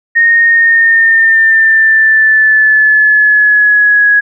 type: tone with pitch glide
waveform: sine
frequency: 1851 to 1668.2 Hz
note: A#6 to G#6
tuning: -13 to +7 cents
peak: -4 dBFS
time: 0.15-4.21 s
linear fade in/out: 20 ms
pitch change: -180 cents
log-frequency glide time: 0.44-4.08 s
effects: none